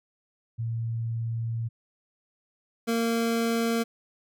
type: tone pair in turn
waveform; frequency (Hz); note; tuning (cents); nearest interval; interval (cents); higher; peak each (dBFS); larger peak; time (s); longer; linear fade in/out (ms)
sine / 25% pulse; 114.8 / 230.2; A#2 / A#3; -26 / -22; octave; 1204; second; -27 / -20; second; 0.58-1.69 / 2.87-3.84; first; 20
effects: none